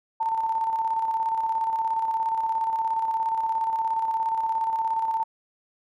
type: tone with tremolo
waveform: sine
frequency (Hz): 897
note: A5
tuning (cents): +33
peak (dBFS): -21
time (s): 0.2-5.24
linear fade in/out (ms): 10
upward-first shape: square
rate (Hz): 17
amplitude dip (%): 40
effects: none